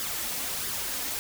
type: noise with flanger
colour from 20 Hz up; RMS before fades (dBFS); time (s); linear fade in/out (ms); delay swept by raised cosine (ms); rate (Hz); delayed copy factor
white; -32; 0-1.19; 0; 0.58 to 4.08; 1.5; +0.5
effects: none